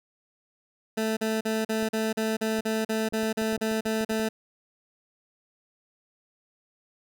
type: tone bursts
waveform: 20% pulse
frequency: 220.1 Hz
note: A3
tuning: 1 cent sharp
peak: -20 dBFS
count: 14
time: 0.97-4.29 s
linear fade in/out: 10 ms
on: 200 ms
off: 40 ms
type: clicks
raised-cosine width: 2 ms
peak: -29 dBFS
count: 12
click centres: 1.827 / 2.589 / 3.125 / 3.232 / 3.417 / 3.527 / 3.577 / 3.714 / 3.861 / 4.01 / 4.114 / 4.197 s
effects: none